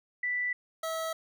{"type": "tone pair in turn", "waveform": ["sine", "25% pulse"], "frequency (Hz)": [1975.5, 648.1], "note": ["B6", "E5"], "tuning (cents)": [0, -30], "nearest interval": "octave + perfect fifth", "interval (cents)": 1930, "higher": "first", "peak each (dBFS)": -28, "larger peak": "neither", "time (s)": [[0.23, 0.53], [0.83, 1.13]], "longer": "neither", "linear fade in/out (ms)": 5, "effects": []}